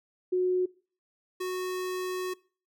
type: tone pair in turn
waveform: sine / square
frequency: 365.6 / 367.9 Hz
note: F#4 / F#4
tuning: -21 / -10 cents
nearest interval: unison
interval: 11 cents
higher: second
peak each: -23 / -31 dBFS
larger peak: first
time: 0.32-0.66 / 1.4-2.34 s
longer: second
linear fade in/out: 10 ms
effects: noise-tail reverb RT60 0.4 s tail -22 dB re dry